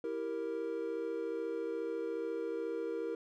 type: chord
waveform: triangle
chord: E diminished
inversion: none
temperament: equal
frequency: 329.6 / 392 / 466.2 Hz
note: E4 / G4 / Bb4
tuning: 0 / 0 / 0 cents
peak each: -39 / -40 / -35 dBFS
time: 0.04-3.15 s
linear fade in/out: 2 ms
effects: none